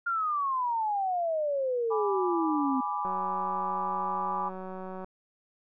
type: exponential sweep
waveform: sine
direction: down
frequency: 1414 to 256.1 Hz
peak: -26 dBFS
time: 0.06-2.81 s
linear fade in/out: 10 ms
type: chord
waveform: sine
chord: G# diminished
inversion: none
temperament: equal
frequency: 830.6 / 987.8 / 1174.7 Hz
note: G#5 / B5 / D6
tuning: 0 / 0 / 0 cents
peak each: -33 dBFS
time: 1.9-4.5 s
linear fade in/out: 20 ms
type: click train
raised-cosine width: 1 ms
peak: -27 dBFS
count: 374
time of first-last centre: 3.05-5.045 s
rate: 187 Hz
effects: none